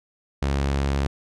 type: tone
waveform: sawtooth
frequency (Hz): 69.3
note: C#2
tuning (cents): 0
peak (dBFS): -17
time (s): 0.42-1.07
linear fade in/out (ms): 5
effects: low-pass 7000 Hz 12 dB/octave